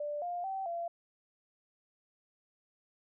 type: tone with pitch steps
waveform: sine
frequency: 589 / 704 / 771 / 683 Hz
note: D5 / F5 / G5 / F5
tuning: +5 / +14 / -29 / -39 cents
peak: -34 dBFS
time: 0-0.88 s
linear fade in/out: 5 ms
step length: 220 ms
effects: none